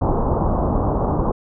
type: low-pass noise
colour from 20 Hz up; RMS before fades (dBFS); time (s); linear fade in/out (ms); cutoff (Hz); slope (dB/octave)
pink; -19; 0.01-1.32; 10; 1100; 48
effects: none